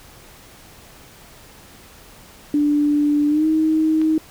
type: tone with pitch glide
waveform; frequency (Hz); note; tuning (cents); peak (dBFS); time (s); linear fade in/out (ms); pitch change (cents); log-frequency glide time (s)
sine; 293.7 to 314.8; D4 to D#4; 0 to +20; -14; 2.54-4.18; 2; +120; 3.28-3.46
type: click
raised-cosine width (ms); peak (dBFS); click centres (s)
0.3; -21; 4.016
effects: pink hiss -45 dBFS RMS until 4.3 s